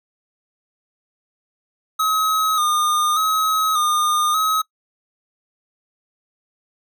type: tone with vibrato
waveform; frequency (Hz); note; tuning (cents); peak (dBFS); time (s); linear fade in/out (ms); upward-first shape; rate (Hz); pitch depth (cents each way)
square; 1246; D#6; +2; -17; 1.99-4.62; 10; square; 0.85; 41
effects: noise-tail reverb RT60 0.1 s tail -24 dB re dry